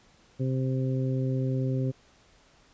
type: harmonic tone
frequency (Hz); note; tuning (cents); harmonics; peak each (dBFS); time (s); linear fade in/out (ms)
130.81; C3; 0; 1 / 2 / 3 / 4; -26 / -32 / -36 / -38; 0.39-1.92; 20
effects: pink hiss -60 dBFS RMS until 2.73 s + resampled to 16000 Hz